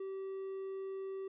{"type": "tone", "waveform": "triangle", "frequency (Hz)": 385.8, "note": "G4", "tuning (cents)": -28, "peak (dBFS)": -37, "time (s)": [0, 1.28], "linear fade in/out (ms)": 5, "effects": ["resampled to 8000 Hz"]}